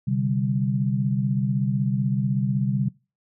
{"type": "chord", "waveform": "sine", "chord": "C suspended second", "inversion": "none", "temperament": "equal", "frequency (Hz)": [130.81, 146.83, 196], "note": ["C3", "D3", "G3"], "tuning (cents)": [0, 0, 0], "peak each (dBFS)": [-23, -27, -25], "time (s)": [0.07, 2.89], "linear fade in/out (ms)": 10, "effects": ["noise-tail reverb RT60 0.3 s tail -23 dB re dry"]}